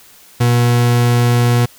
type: tone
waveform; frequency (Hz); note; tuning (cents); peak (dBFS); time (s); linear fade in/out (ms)
40% pulse; 120.5; B2; -42; -9; 0.4-1.66; 10
effects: white hiss -44 dBFS RMS until 1.78 s